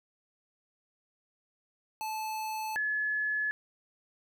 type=tone pair in turn; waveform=square / sine; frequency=870 / 1710.1 Hz; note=A5 / A6; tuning=-20 / -50 cents; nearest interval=octave; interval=1170 cents; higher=second; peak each=-34 / -28 dBFS; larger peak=second; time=2.01-2.76 / 2.76-3.51 s; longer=neither; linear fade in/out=0 ms; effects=none